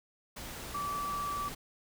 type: tone in noise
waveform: sine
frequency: 1157 Hz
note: D6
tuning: 26 cents flat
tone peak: -33 dBFS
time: 0.74-1.49 s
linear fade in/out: 10 ms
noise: pink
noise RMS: -43 dBFS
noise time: 0.36-1.55 s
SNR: +7 dB
effects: none